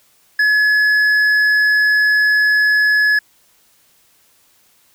sine tone with hard clipping, 1700 Hz, G#6, 40 cents sharp, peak -12 dBFS, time 0.39-3.19 s, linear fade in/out 5 ms, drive 5 dB, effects white hiss -55 dBFS RMS until 4.94 s

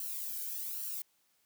violet noise with flanger, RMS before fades -39 dBFS, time 0-1.02 s, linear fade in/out 2 ms, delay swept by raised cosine 0.68 to 1.32 ms, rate 1.2 Hz, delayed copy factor +0.7, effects white hiss -73 dBFS RMS until 1.45 s + high-pass 100 Hz 12 dB/octave

